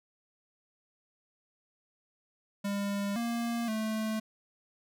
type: tone with pitch steps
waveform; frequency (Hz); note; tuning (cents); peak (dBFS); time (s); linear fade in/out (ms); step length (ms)
square; 201 / 234.2 / 218.4; G3 / A#3 / A3; +44 / +8 / -13; -31; 2.64-4.2; 10; 520
effects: none